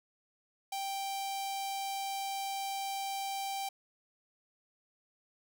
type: tone with notch filter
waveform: sawtooth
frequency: 784 Hz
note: G5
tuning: in tune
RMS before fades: -37 dBFS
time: 0.72-3.69 s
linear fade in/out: 5 ms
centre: 1600 Hz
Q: 1.4
effects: none